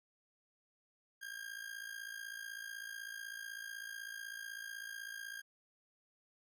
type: tone with amplitude modulation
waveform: 40% pulse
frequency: 1611 Hz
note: G6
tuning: 47 cents sharp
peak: -40 dBFS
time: 1.21-5.42 s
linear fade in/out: 20 ms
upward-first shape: sine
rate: 56 Hz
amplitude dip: 75%
effects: none